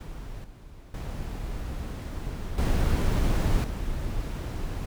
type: noise with level steps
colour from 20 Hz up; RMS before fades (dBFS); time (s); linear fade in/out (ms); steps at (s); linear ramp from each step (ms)
brown; -38 / -46 / -33 / -23 / -31; 0-4.86; 10; 0.44 / 0.94 / 2.58 / 3.64; 2
effects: none

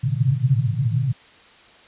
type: band-pass noise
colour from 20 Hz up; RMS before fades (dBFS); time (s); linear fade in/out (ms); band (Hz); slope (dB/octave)
pink; -20; 0.03-1.13; 10; 110 to 150; 96
effects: white hiss -49 dBFS RMS until 1.87 s + resampled to 8000 Hz

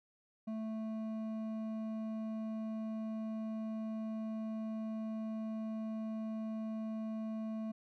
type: tone with hard clipping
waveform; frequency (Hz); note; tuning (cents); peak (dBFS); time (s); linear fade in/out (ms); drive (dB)
sine; 220; A3; 0; -39; 0.47-7.72; 10; 8
effects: none

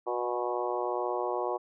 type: harmonic tone with a mistuned harmonic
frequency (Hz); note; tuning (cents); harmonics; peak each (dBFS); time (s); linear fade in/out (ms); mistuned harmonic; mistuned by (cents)
121.9; B2; -22; 3 / 4 / 5 / 6 / 7 / 8 / 9; -34 / -35 / -36 / -37 / -37 / -38 / -39; 0.06-1.58; 20; 7; -16
effects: none

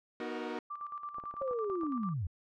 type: chord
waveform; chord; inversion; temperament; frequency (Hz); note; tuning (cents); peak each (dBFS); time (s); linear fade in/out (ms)
sawtooth; B major seventh; none; equal with one note detuned; 243.4 / 311.1 / 370 / 466.2; B3 / D#4 / F#4 / A#4; -25 / 0 / 0 / 0; -38; 0.2-0.59; 2
type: tone with tremolo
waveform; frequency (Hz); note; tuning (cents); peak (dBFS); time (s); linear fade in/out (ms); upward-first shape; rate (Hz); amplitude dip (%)
sine; 1174.7; D6; 0; -37; 0.7-2.14; 10; square; 9; 60
type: clicks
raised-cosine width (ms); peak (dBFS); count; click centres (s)
1; -34; 7; 1.184 / 1.238 / 1.34 / 1.417 / 1.511 / 1.699 / 1.834
type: linear sweep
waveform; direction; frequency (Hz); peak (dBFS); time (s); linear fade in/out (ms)
sine; down; 554.4 to 76.1; -32; 1.41-2.27; 5
effects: low-pass 3000 Hz 12 dB/octave

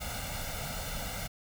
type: noise with comb filter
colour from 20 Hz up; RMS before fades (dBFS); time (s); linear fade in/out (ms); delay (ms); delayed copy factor
pink; -37; 0-1.28; 20; 1.4; +0.8
effects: none

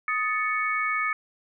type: tone cluster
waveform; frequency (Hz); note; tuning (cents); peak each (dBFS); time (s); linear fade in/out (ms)
sine; 1253 / 1754 / 2223; D#6 / A6 / C#7; +12 / -6 / +4; -27 / -31 / -27; 0.08-1.13; 2
effects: none

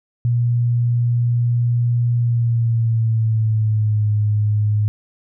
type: tone with pitch glide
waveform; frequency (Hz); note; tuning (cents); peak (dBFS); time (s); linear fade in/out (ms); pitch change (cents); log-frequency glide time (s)
sine; 119.7 to 105.42; A#2 to G#2; +46 to +26; -14; 0.25-4.88; 0; -220; 2.15-4.1
effects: none

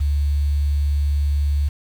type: tone with quantisation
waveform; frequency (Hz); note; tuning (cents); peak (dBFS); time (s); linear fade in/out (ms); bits
sine; 72.1; D2; -31; -16; 0-1.69; 10; 7
effects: none

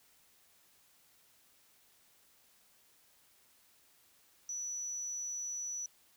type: tone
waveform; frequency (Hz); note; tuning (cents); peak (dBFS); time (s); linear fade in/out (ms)
sine; 5920; F#8; 0; -37; 4.49-5.86; 2
effects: white hiss -67 dBFS RMS until 6.16 s

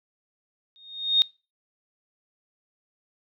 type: tone with exponential growth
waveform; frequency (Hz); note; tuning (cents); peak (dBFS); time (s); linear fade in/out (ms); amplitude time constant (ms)
sine; 3700; A#7; -14; -13; 0.76-1.22; 0; 100
effects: noise-tail reverb RT60 0.3 s tail -25 dB re dry

